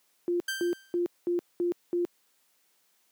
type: tone bursts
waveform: sine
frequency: 349.2 Hz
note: F4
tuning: in tune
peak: -24 dBFS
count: 6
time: 0.28-2.05 s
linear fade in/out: 0 ms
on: 120 ms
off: 210 ms
type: tone with exponential decay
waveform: sawtooth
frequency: 1568 Hz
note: G6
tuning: in tune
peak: -24 dBFS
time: 0.48-0.99 s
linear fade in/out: 5 ms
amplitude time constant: 110 ms
effects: white hiss -69 dBFS RMS until 3.11 s + high-pass 200 Hz 12 dB/octave